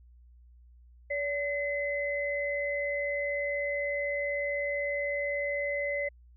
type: tone pair together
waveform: sine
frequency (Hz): 572.2 / 2039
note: D5 / C7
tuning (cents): -45 / -45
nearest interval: octave + minor seventh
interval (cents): 2200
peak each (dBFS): -31 / -32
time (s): 1.1-6.09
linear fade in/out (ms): 10
effects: added 60 Hz sine -53 dBFS peak until 6.36 s